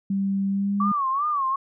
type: tone with pitch glide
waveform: sine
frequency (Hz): 196 to 202.2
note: G3 to G#3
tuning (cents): 0 to -46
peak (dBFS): -21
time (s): 0.1-0.92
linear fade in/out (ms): 5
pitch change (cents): +54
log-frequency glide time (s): 0.49-0.81
type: tone with vibrato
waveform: sine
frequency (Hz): 1131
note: C#6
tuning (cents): +34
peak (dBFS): -21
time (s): 0.8-1.56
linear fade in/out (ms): 5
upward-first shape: sine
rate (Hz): 2.6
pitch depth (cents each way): 130
effects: none